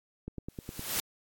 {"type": "click train", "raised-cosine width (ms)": 3, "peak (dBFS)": -25, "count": 6, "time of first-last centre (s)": [0.28, 0.794], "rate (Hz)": 9.73}
{"type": "noise with exponential growth", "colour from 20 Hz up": "white", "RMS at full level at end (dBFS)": -28, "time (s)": [0.49, 1], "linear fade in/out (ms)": 1, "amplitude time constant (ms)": 110}
{"effects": ["AAC 64 kbps"]}